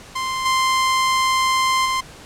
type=tone with level steps; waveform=sawtooth; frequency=1045 Hz; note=C6; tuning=2 cents flat; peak=-18 / -12 / -15 dBFS; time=0.15-2.01 s; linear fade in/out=10 ms; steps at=0.45 / 1.85 s; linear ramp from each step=10 ms; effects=pink hiss -41 dBFS RMS until 2.25 s + low-pass 9000 Hz 12 dB/octave